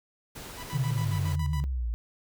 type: noise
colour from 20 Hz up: pink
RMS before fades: -42 dBFS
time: 0.35-1.36 s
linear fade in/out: 10 ms
type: tone with tremolo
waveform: sawtooth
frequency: 987.8 Hz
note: B5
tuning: in tune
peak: -35 dBFS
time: 0.56-1.66 s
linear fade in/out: 50 ms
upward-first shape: square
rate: 7.2 Hz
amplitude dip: 80%
type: tone with vibrato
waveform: sine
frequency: 146.83 Hz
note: D3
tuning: in tune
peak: -29 dBFS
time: 0.73-1.64 s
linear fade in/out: 0 ms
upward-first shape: sine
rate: 7.8 Hz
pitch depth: 130 cents each way
type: exponential sweep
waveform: sine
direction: down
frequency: 133.8 to 55 Hz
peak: -27 dBFS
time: 0.74-1.94 s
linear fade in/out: 0 ms
effects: none

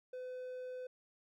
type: tone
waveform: triangle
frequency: 506 Hz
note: B4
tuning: 42 cents sharp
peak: -40 dBFS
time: 0.13-0.87 s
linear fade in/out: 5 ms
effects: none

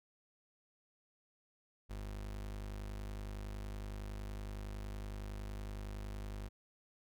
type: tone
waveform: 35% pulse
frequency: 50.8 Hz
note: G#1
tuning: 38 cents flat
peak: -40 dBFS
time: 1.89-6.49 s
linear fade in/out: 20 ms
effects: none

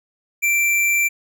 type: tone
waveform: square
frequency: 2349 Hz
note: D7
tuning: in tune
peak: -16 dBFS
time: 0.42-1.09 s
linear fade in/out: 20 ms
effects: none

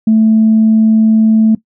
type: tone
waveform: sine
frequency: 220.1 Hz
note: A3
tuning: 1 cent sharp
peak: -4 dBFS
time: 0.07-1.55 s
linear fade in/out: 5 ms
effects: noise-tail reverb RT60 0.1 s tail -18 dB re dry + tanh soft clip ceiling -1 dBFS

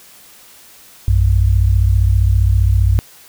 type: tone pair together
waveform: sine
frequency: 59.78 / 94.9 Hz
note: A#1 / F#2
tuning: +44 / +44 cents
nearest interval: minor sixth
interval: 800 cents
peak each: -12 dBFS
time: 1.08-2.99 s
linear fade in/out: 0 ms
effects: white hiss -43 dBFS RMS until 3.28 s

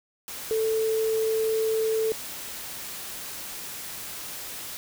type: tone in noise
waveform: sine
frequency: 442.2 Hz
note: A4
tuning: 9 cents sharp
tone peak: -22 dBFS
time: 0.51-2.12 s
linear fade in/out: 0 ms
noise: white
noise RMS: -37 dBFS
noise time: 0.28-4.77 s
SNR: +12 dB
effects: none

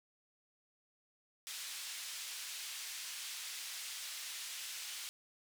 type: band-pass noise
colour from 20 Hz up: pink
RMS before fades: -45 dBFS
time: 1.47-5.09 s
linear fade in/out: 0 ms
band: 2700 to 11000 Hz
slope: 12 dB/octave
effects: none

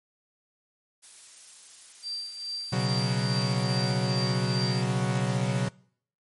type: noise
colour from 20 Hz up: blue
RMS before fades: -46 dBFS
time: 1.02-3.92 s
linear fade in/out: 20 ms
type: tone with tremolo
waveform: sine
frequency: 4699 Hz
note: D8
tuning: in tune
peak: -30 dBFS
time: 2.02-4.85 s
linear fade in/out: 50 ms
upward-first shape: triangle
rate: 2.4 Hz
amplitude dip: 70%
type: chord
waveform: 45% pulse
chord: B suspended second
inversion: none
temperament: equal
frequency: 123.47 / 138.59 / 185 Hz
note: B2 / C#3 / F#3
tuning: 0 / 0 / 0 cents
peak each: -28 / -30 / -29 dBFS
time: 2.72-5.69 s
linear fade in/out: 10 ms
effects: noise-tail reverb RT60 0.6 s tail -24 dB re dry + MP3 48 kbps

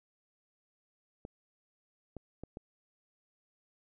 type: clicks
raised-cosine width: 2 ms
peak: -29 dBFS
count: 4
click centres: 1.251 / 2.167 / 2.436 / 2.571 s
effects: none

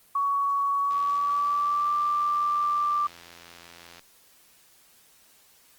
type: tone with pitch glide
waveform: sine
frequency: 1122 to 1178.5 Hz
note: C#6 to D6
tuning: +21 to +6 cents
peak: -22 dBFS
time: 0.15-3.07 s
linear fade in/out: 5 ms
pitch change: +85 cents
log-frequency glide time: 0.75-1.96 s
type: click train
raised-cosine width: 0.2 ms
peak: -28 dBFS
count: 265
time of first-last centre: 0.91-3.994 s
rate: 85.6 Hz
effects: white hiss -58 dBFS RMS until 5.78 s + Opus 24 kbps

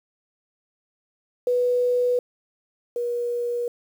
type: tone pair in turn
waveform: sine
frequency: 492.5 / 480.1 Hz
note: B4 / B4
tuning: -5 / -49 cents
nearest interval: unison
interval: 44 cents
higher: first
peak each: -18 / -23 dBFS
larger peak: first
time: 1.47-2.19 / 2.96-3.68 s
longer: neither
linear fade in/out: 2 ms
effects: 8-bit

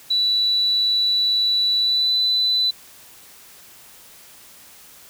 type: tone with pitch glide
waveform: sine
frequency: 3951 to 3995 Hz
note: B7 to B7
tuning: 0 to +19 cents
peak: -16 dBFS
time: 0.1-2.71 s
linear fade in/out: 10 ms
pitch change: +19 cents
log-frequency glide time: 1.79-2.14 s
effects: white hiss -46 dBFS RMS until 5.09 s

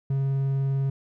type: tone with vibrato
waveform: triangle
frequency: 136.3 Hz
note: C#3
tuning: 29 cents flat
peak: -20 dBFS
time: 0.1-0.9 s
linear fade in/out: 5 ms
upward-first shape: square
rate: 20 Hz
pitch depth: 11 cents each way
effects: none

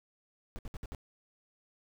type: noise bursts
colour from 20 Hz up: brown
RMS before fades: -40 dBFS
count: 5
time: 0.56-0.948 s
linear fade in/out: 0 ms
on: 28 ms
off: 62 ms
effects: none

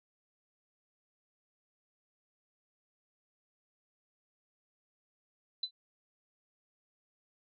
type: tone with exponential decay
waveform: sine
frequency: 4008 Hz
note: B7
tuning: 25 cents sharp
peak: -28 dBFS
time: 5.63-5.71 s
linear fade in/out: 5 ms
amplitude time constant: 17 ms
effects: none

